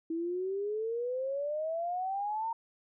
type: exponential sweep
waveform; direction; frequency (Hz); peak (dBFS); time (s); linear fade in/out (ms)
sine; up; 322.7 to 926; -31; 0.1-2.53; 5
effects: none